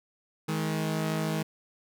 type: tone pair together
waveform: sawtooth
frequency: 158.8 / 212 Hz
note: D#3 / G#3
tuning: +36 / +36 cents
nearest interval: perfect fourth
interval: 500 cents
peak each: -25 / -29 dBFS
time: 0.48-1.43 s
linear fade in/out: 10 ms
effects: none